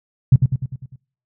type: tone with echo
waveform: sine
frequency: 130 Hz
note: C3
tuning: 11 cents flat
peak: -5 dBFS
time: 0.32-0.36 s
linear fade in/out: 5 ms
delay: 100 ms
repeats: 6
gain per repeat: -5 dB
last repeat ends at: 0.96 s
effects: noise-tail reverb RT60 0.5 s tail -25 dB re dry